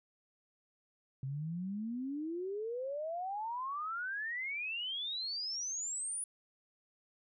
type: exponential sweep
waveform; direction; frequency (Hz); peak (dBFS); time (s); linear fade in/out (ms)
sine; up; 130 to 9956; -36; 1.23-6.24; 2
effects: none